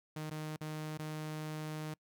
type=tone with dropouts; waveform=sawtooth; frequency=154.5 Hz; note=D#3; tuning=12 cents flat; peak=-35 dBFS; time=0.16-1.94 s; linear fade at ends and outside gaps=5 ms; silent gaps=0.3-0.31 / 0.564-0.609 / 0.975-0.991 s; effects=noise-tail reverb RT60 0.1 s tail -26 dB re dry